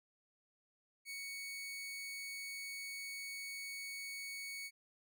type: tone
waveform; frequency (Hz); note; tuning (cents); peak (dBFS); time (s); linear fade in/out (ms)
sawtooth; 2227; C#7; +7; -40; 1.05-4.71; 50
effects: none